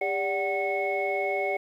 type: tone cluster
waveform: sine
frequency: 398.9 / 581 / 750 / 2192 Hz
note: G4 / D5 / F#5 / C#7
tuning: +30 / -19 / +23 / -20 cents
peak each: -30 dBFS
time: 0.01-1.57 s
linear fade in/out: 5 ms
effects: tanh soft clip ceiling -16 dBFS + 10-bit